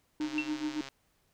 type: tone with tremolo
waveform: triangle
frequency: 304.5 Hz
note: D#4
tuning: 37 cents flat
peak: -27 dBFS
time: 0.2-0.81 s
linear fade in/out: 2 ms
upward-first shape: sine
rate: 7.1 Hz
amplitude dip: 80%
type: click train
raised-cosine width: 0.2 ms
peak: -26 dBFS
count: 93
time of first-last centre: 0.21-0.886 s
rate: 136 Hz
type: tone with exponential decay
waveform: sine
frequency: 2707 Hz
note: E7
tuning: 45 cents sharp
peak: -27 dBFS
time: 0.38-0.53 s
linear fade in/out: 2 ms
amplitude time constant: 31 ms
effects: pink hiss -72 dBFS RMS until 1.33 s